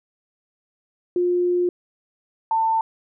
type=tone pair in turn; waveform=sine; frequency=355 / 894.5 Hz; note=F4 / A5; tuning=+28 / +28 cents; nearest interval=octave + major third; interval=1600 cents; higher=second; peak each=-17 dBFS; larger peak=neither; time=1.16-1.69 / 2.51-2.81 s; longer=first; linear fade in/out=2 ms; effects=none